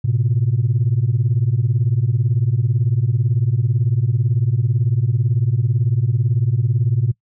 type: beating tone pair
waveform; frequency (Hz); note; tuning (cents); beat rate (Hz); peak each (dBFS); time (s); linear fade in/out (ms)
sine; 110 / 128; A2 / C3; 0 / -38; 18; -16; 0.04-7.12; 10
effects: noise-tail reverb RT60 0.1 s tail -22 dB re dry + tanh soft clip ceiling -9 dBFS